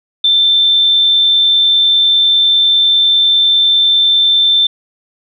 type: tone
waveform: sine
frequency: 3555 Hz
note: A7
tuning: 17 cents sharp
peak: -7 dBFS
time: 0.24-4.67 s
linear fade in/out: 5 ms
effects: none